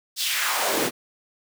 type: noise with high-pass filter sweep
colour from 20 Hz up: pink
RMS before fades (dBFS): -24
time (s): 0.16-0.91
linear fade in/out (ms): 50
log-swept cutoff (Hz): 4600 to 220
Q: 2
effects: none